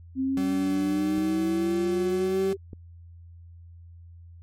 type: exponential sweep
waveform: sine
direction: up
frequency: 261.6 to 392 Hz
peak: -23 dBFS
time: 0.15-2.57 s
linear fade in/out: 50 ms
type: tone with vibrato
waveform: 40% pulse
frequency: 190 Hz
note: F#3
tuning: 46 cents sharp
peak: -29 dBFS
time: 0.37-2.53 s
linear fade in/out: 2 ms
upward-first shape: triangle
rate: 1.6 Hz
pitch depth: 17 cents each way
type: clicks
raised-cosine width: 3 ms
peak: -27 dBFS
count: 2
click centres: 1.181 / 2.732 s
effects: added 85 Hz sine -44 dBFS peak until 4.42 s + MP3 64 kbps